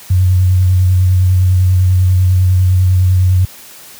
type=tone with vibrato; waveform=sine; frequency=92 Hz; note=F#2; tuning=9 cents flat; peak=-6 dBFS; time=0.1-3.45 s; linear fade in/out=5 ms; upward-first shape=sine; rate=10 Hz; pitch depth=29 cents each way; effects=white hiss -36 dBFS RMS until 3.99 s + high-pass 60 Hz 12 dB/octave